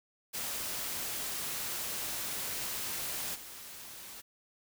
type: noise with level steps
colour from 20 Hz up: white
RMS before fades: -37 / -47 dBFS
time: 0.33-4.22 s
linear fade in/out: 20 ms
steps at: 3.34 s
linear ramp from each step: 20 ms
effects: none